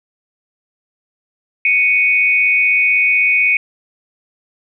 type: tone pair together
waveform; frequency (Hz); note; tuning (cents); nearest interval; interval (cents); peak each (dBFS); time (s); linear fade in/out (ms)
sine; 2226 / 2490; C#7 / D#7; +7 / +1; major second; 194; -13; 1.65-3.57; 2
effects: none